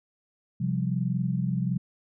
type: chord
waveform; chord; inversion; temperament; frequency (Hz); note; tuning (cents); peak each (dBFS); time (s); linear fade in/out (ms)
sine; C suspended fourth; none; equal; 130.81 / 174.61 / 196; C3 / F3 / G3; 0 / 0 / 0; -28 / -28 / -31; 0.6-1.78; 10
effects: none